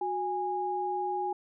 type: tone pair together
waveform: sine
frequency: 366.8 / 823.4 Hz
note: F#4 / G#5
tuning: -15 / -15 cents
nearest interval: octave + major second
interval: 1400 cents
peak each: -34 / -30 dBFS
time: 0.01-1.33 s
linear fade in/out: 5 ms
effects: none